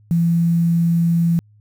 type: tone with quantisation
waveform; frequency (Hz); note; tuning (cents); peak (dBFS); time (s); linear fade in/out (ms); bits
sine; 168.7; E3; +40; -13; 0.11-1.39; 0; 7
effects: added 105 Hz sine -48 dBFS peak until 1.6 s